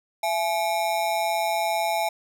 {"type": "ring-modulated tone", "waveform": "square", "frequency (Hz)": 763, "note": "G5", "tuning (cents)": -47, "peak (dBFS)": -20, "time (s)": [0.23, 2.09], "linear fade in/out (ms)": 5, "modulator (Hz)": 88.9, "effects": []}